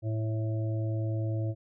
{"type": "harmonic tone", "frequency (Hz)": 110, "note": "A2", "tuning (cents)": 0, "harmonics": [1, 3, 5, 6], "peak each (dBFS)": [-28, -38, -42, -44], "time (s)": [0.02, 1.55], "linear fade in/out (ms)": 50, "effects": []}